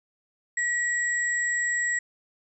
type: tone pair together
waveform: sine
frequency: 1920 / 7680 Hz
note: B6 / B8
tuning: -49 / -49 cents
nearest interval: 2 octaves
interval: 2400 cents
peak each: -24 / -31 dBFS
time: 0.57-1.99 s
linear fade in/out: 5 ms
effects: none